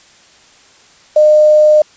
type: tone with quantisation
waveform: sine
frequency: 608 Hz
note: D#5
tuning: 40 cents flat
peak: -4 dBFS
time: 1.16-1.82 s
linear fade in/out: 5 ms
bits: 5
effects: white hiss -45 dBFS RMS until 1.96 s + resampled to 16000 Hz